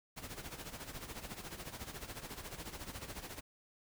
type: noise with tremolo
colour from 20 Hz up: pink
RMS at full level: -44 dBFS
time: 0.16-3.41 s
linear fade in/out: 20 ms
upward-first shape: sine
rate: 14 Hz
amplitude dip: 70%
effects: none